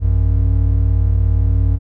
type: tone pair together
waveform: triangle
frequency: 55.33 / 92.5 Hz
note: A1 / F#2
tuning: +10 / 0 cents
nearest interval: major sixth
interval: 890 cents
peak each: -12 dBFS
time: 0-1.79 s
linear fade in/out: 50 ms
effects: none